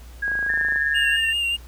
sine tone with pitch glide, 1644 to 1655.4 Hz, G#6 to G#6, -18 to -6 cents, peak -21 dBFS, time 0.22-1.17 s, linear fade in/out 10 ms, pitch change +12 cents, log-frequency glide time 0.62-0.71 s
click train, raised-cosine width 1 ms, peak -24 dBFS, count 14, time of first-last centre 0.28-0.76 s, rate 27.1 Hz
sine tone with tremolo, 1800 Hz, A6, 39 cents sharp, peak -20 dBFS, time 0.49-1.33 s, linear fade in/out 5 ms, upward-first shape triangle, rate 19 Hz, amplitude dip 60%
triangle tone with vibrato, 2794 Hz, F7, in tune, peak -19 dBFS, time 0.94-1.57 s, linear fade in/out 20 ms, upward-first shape sine, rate 5.2 Hz, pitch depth 27 cents each way
effects added 60 Hz sine -39 dBFS peak until 1.67 s + pink hiss -50 dBFS RMS until 1.67 s

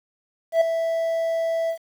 triangle tone with ADSR envelope, 659.3 Hz, E5, in tune, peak -10 dBFS, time 0.52-1.78 s, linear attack 92 ms, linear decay 5 ms, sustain -9 dB, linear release 85 ms, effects 8-bit

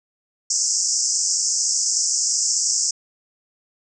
white band-pass noise, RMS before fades -21 dBFS, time 0.5-2.91 s, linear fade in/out 5 ms, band 5100 to 7800 Hz, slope 96 dB/octave, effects none

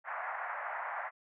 pink band-pass noise, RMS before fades -39 dBFS, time 0.04-1.11 s, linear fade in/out 50 ms, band 660 to 2000 Hz, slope 48 dB/octave, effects none

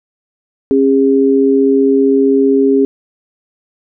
sine tone pair together, 271.5 / 406.8 Hz, C#4 / G#4, -36 / -36 cents, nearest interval perfect fifth, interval 700 cents, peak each -10 dBFS, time 0.71-2.85 s, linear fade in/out 0 ms, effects none

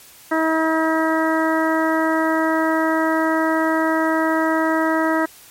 harmonic tone, 320.2 Hz, D#4, 50 cents sharp, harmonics 1 / 2 / 3 / 4 / 5 / 6, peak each -19 / -22 / -24 / -25 / -26 / -27 dBFS, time 0.31-5.26 s, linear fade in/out 10 ms, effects white hiss -45 dBFS RMS until 5.5 s + MP3 64 kbps

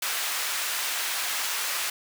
pink high-pass noise, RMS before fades -29 dBFS, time 0.02-1.9 s, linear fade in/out 5 ms, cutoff 1300 Hz, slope 12 dB/octave, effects none

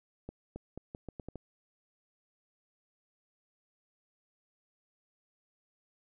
accelerating click train, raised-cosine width 2 ms, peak -28 dBFS, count 8, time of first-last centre 0.29-1.357 s, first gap 270 ms, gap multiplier 0.8, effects none

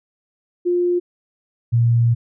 sine tone pair in turn, 353.1 / 117.53 Hz, F4 / A#2, +19 / +15 cents, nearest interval octave + perfect fifth, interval 1904 cents, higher first, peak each -15 / -12 dBFS, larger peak second, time 0.65-1 / 1.72-2.15 s, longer second, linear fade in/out 20 ms, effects none

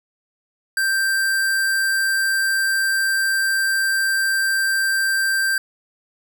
square tone, 1572 Hz, G6, 4 cents sharp, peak -18 dBFS, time 0.77-5.58 s, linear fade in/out 2 ms, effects none

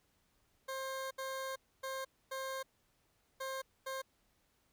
20% pulse tone bursts at uneven times, 531 Hz, C5, 25 cents sharp, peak -34 dBFS, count 6, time 0.68-1.11 / 1.18-1.56 / 1.83-2.05 / 2.31-2.63 / 3.4-3.62 / 3.86-4.02 s, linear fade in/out 10 ms, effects pink hiss -75 dBFS RMS until 4.72 s

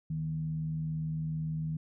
sine tone with frequency modulation, 156.6 Hz, D#3, 11 cents sharp, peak -31 dBFS, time 0.1-1.77 s, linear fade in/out 5 ms, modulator 82.2 Hz, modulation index 0.3, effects none

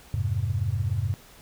sine chord, F minor, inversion none, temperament equal, 87.31 / 103.83 / 130.81 Hz, F2 / Ab2 / C3, 0 / 0 / 0 cents, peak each -29 / -26 / -30 dBFS, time 0.14-1.14 s, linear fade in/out 0 ms, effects pink hiss -51 dBFS RMS until 1.41 s

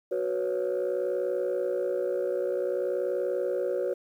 sine chord, F# suspended fourth, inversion none, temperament equal, 370 / 493.9 / 554.4 Hz, F#4 / B4 / C#5, 0 / 0 / 0 cents, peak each -29 dBFS, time 0.11-3.94 s, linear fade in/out 10 ms, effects tanh soft clip ceiling -21 dBFS + 10-bit

